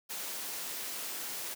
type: noise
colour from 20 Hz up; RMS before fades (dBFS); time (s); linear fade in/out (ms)
white; -39; 0.09-1.55; 20
effects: high-pass 200 Hz 12 dB/octave